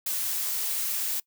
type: noise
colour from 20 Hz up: blue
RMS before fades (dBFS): -29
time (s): 0.06-1.2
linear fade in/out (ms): 5
effects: noise-tail reverb RT60 0.1 s tail -23 dB re dry